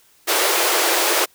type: high-pass noise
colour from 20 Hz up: pink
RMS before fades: -18 dBFS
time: 0.27-1.26 s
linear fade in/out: 20 ms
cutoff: 330 Hz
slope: 96 dB/octave
effects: white hiss -55 dBFS RMS until 1.34 s